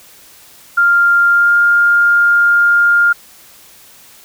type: tone with pitch glide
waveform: sine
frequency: 1396.9 to 1406.6 Hz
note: F6 to F6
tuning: 0 to +12 cents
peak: -7 dBFS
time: 0.77-3.13 s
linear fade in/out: 10 ms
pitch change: +12 cents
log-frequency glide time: 1.3-1.54 s
effects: white hiss -42 dBFS RMS until 4.24 s